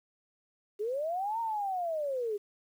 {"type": "linear two-way sweep", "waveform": "sine", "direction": "up then down", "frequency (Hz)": [397.4, 932.3, 397.4], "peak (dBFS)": -30, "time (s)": [0.79, 2.38], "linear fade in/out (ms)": 20, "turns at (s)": 1.4, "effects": ["10-bit"]}